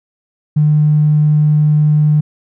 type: tone with tanh clipping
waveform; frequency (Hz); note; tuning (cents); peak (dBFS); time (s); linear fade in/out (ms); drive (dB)
triangle; 150.9; D3; +47; -7; 0.56-2.21; 10; 2
effects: none